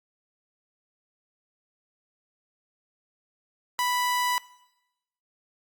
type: tone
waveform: sawtooth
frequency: 987.8 Hz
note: B5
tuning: in tune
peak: -20 dBFS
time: 3.79-4.38 s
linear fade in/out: 0 ms
effects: noise-tail reverb RT60 0.9 s tail -20 dB re dry + Opus 48 kbps